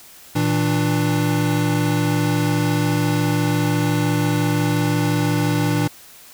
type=tone cluster; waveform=square; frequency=116.8 / 162.5 / 296.3 Hz; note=A#2 / E3 / D4; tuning=+4 / -24 / +15 cents; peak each=-22 dBFS; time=0.35-5.88 s; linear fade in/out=10 ms; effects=white hiss -44 dBFS RMS until 6.33 s